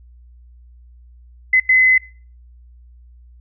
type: tone bursts at uneven times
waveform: sine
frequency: 2034 Hz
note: C7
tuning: 50 cents flat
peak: -9 dBFS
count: 2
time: 1.53-1.6 / 1.69-1.98 s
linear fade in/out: 5 ms
effects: noise-tail reverb RT60 0.4 s tail -21 dB re dry + added 60 Hz sine -42 dBFS peak until 3.4 s